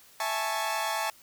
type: chord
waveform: sawtooth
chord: A major seventh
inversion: second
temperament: equal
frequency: 659.3 / 830.6 / 880 / 1108.7 Hz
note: E5 / G#5 / A5 / C#6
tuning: 0 / 0 / 0 / 0 cents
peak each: -31 / -31 / -28 / -31 dBFS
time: 0.2-1.1 s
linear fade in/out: 2 ms
effects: white hiss -56 dBFS RMS until 1.22 s